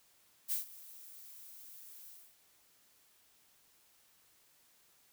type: noise with ADSR envelope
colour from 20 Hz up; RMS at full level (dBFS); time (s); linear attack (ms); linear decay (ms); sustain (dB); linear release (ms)
violet; -33; 0.48-2.37; 38; 130; -20; 280
effects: white hiss -68 dBFS RMS until 5.12 s